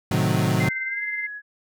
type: chord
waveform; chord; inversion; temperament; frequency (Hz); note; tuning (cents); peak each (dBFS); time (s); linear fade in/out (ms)
35% pulse; A diminished seventh; none; equal; 110 / 130.81 / 155.56 / 185; A2 / C3 / Eb3 / Gb3; 0 / 0 / 0 / 0; -23; 0.11-0.69; 5
type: tone with tremolo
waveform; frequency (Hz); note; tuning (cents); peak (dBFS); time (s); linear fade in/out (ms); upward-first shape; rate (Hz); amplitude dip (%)
sine; 2076; C7; -14; -24; 0.6-1.27; 5; sine; 19; 45
type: tone with pitch glide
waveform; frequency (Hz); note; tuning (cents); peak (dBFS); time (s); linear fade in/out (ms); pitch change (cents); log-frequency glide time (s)
sine; 1557 to 1678.4; G6 to G#6; -12 to +18; -32; 0.62-1.42; 50; +130; 0.86-1.03
effects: none